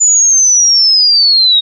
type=linear sweep; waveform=sine; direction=down; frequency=7040 to 3740 Hz; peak=-5 dBFS; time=0-1.61 s; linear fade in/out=20 ms; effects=none